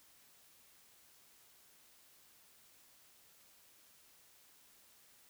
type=silence; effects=white hiss -65 dBFS RMS until 5.29 s